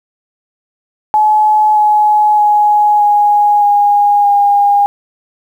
sine tone with pitch steps, 853 / 844.7 / 836.4 / 828.2 / 820.1 / 812.1 Hz, G#5 / G#5 / G#5 / G#5 / G#5 / G#5, +46 / +29 / +12 / -5 / -22 / -39 cents, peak -6 dBFS, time 1.14-4.86 s, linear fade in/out 0 ms, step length 620 ms, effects 7-bit

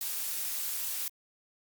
blue noise, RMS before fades -34 dBFS, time 0.01-1.08 s, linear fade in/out 2 ms, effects Opus 48 kbps

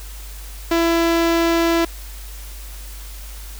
sawtooth tone with notch filter, 334.5 Hz, E4, 25 cents sharp, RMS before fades -17 dBFS, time 0.71-1.85 s, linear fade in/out 5 ms, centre 9800 Hz, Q 0.89, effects added 50 Hz sine -32 dBFS peak until 3.59 s + white hiss -40 dBFS RMS until 3.59 s

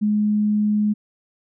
sine tone, 210.1 Hz, G#3, 20 cents sharp, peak -16 dBFS, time 0.01-0.94 s, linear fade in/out 20 ms, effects none

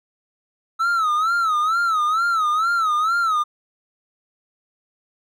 triangle tone with vibrato, 1300 Hz, E6, 24 cents flat, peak -15 dBFS, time 0.79-3.44 s, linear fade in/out 20 ms, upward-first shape sine, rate 2.2 Hz, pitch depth 130 cents each way, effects none

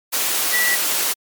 sine tone in noise, 1953 Hz, B6, 20 cents flat, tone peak -17 dBFS, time 0.52-0.76 s, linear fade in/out 20 ms, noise white, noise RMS -20 dBFS, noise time 0.12-1.14 s, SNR 0 dB, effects high-pass 300 Hz 12 dB/octave + MP3 96 kbps

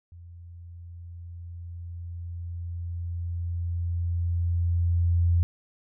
sine tone with level ramp, 86 Hz, F2, 26 cents flat, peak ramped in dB -43 to -18 dBFS, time 0.12-5.43 s, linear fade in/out 0 ms, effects none

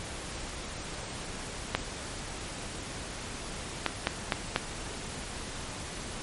clicks, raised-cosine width 0.3 ms, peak -8 dBFS, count 5, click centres 1.75 / 3.863 / 4.071 / 4.322 / 4.561 s, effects pink hiss -39 dBFS RMS until 6.22 s + MP3 48 kbps

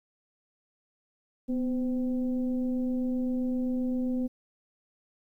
sine tone with frequency modulation, 250.2 Hz, B3, 23 cents sharp, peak -26 dBFS, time 1.48-4.28 s, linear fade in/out 20 ms, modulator 264 Hz, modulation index 0.5, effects 11-bit

